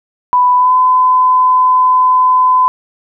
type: tone with pitch glide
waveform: sine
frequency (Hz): 993 to 1013.9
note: B5 to B5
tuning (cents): +9 to +45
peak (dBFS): -6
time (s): 0.33-2.68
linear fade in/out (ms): 0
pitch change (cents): +36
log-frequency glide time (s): 0.56-0.73
effects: none